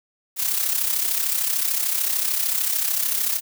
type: noise with amplitude modulation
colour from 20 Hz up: blue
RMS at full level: -20 dBFS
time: 0.36-3.41 s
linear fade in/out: 50 ms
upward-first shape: sine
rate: 33.4 Hz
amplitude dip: 60%
effects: none